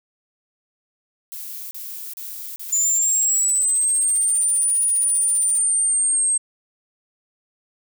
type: noise bursts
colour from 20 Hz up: violet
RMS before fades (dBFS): -33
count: 5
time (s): 1.32-3.41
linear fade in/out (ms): 0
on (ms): 390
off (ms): 35
type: noise with tremolo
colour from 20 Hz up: blue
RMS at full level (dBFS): -36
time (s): 2.68-5.62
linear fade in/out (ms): 10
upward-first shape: sine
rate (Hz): 15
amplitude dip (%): 90
type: exponential two-way sweep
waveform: sine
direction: up then down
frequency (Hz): 7040 to 9670 to 8360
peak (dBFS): -16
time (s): 2.72-6.38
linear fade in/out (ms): 10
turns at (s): 4.83
effects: none